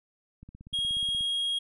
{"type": "click train", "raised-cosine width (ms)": 5, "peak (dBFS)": -34, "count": 14, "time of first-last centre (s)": [0.43, 1.208], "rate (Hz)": 16.7}
{"type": "tone", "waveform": "triangle", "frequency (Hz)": 3275, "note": "G#7", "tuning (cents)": -25, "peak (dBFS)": -25, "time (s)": [0.73, 1.59], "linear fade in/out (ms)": 10}
{"effects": ["resampled to 32000 Hz"]}